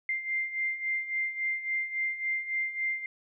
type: beating tone pair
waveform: sine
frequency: 2093 / 2096.6 Hz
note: C7 / C7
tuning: 0 / +3 cents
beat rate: 3.6 Hz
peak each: -35 / -30 dBFS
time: 0.09-3.06 s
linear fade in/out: 2 ms
effects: none